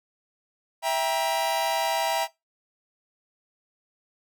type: chord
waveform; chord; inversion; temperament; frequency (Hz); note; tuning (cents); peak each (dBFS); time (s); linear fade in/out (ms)
45% pulse; E diminished; none; just; 659.3 / 791.1 / 949.3; E5 / G5 / Bb5; 0 / +16 / +31; -27 / -28 / -27; 0.82-2.28; 50
effects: noise-tail reverb RT60 0.2 s tail -20 dB re dry